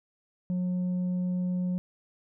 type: tone with tanh clipping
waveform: sine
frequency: 180.8 Hz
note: F#3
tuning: 40 cents flat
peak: -27 dBFS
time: 0.5-1.78 s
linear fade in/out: 0 ms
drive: 3 dB
effects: none